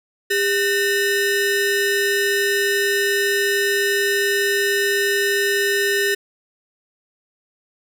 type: ring-modulated tone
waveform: 40% pulse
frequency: 1108.7 Hz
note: C#6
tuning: in tune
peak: -13 dBFS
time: 0.3-6.15 s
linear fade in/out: 10 ms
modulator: 707 Hz
effects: none